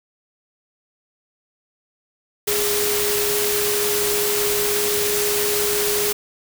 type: tone in noise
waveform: sine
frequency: 413.8 Hz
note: G#4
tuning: 6 cents flat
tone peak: -22 dBFS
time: 2.47-6.13 s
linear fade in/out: 10 ms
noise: white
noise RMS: -22 dBFS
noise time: 2.47-6.13 s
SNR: -3 dB
effects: none